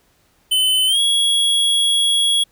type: tone with pitch glide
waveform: square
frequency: 3036 to 3330 Hz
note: F#7 to G#7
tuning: +44 to +4 cents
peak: -14 dBFS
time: 0.51-2.44 s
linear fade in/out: 10 ms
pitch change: +160 cents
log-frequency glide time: 0.87-0.99 s
effects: pink hiss -59 dBFS RMS until 2.51 s